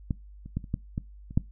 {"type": "clicks", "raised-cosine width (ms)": 5, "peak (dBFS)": [-15, -29, -16, -30, -15, -17, -29, -9], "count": 8, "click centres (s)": [0.108, 0.46, 0.57, 0.642, 0.741, 0.979, 1.309, 1.375], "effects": ["noise-tail reverb RT60 0.2 s tail -21 dB re dry", "added 50 Hz sine -45 dBFS peak until 1.51 s"]}